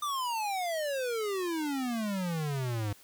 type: exponential sweep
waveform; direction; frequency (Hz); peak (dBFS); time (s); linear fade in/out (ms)
square; down; 1209 to 99.9; -31; 0.02-2.93; 5
effects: white hiss -57 dBFS RMS until 3.03 s